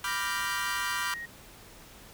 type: chord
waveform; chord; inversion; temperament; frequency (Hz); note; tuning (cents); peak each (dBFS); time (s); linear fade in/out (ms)
sawtooth; G dominant seventh; first; equal; 987.8 / 1174.7 / 1396.9 / 1568; B5 / D6 / F6 / G6; 0 / 0 / 0 / 0; -32; 0.04-1.14; 2
type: tone with pitch glide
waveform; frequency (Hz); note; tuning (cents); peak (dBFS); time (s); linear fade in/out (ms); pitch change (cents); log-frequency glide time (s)
sine; 1864 to 1875.9; A#6 to A#6; -1 to +10; -36; 0.07-1.26; 10; +11; 0.3-0.65
effects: pink hiss -51 dBFS RMS until 2.13 s